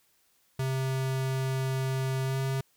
square tone with pitch glide, 132.3 to 133.91 Hz, C3 to C3, +20 to +41 cents, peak -28 dBFS, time 0.59-2.61 s, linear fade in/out 5 ms, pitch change +21 cents, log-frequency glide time 2.24-2.38 s, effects white hiss -68 dBFS RMS until 2.76 s

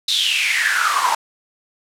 pink noise with high-pass filter sweep, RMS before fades -18 dBFS, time 0.08-1.15 s, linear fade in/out 5 ms, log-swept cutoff 3900 to 880 Hz, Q 8.3, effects low-pass 10000 Hz 12 dB/octave

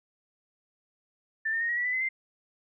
sine tone with pitch steps, 1775 / 1816.5 / 1858.9 / 1902.4 / 1946.9 / 1992.4 / 2039 / 2087 Hz, A6 / A#6 / A#6 / A#6 / B6 / B6 / C7 / C7, +15 / -45 / -5 / +35 / -25 / +15 / -45 / -5 cents, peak -26 dBFS, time 1.45-2.09 s, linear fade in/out 10 ms, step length 80 ms, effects none

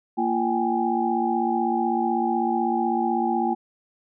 sine tone cluster, 232.9 / 343 / 775 / 831 Hz, A#3 / F4 / G5 / G#5, -1 / -31 / -20 / +1 cents, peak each -26 dBFS, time 0.17-3.55 s, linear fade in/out 20 ms, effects none

